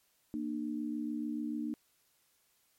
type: tone pair together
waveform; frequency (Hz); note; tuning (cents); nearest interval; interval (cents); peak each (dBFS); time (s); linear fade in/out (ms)
sine; 233.1 / 300; A#3 / D4; 0 / +37; major third; 437; -37 / -36; 0.34-1.74; 0
effects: white hiss -72 dBFS RMS until 2.78 s + MP3 64 kbps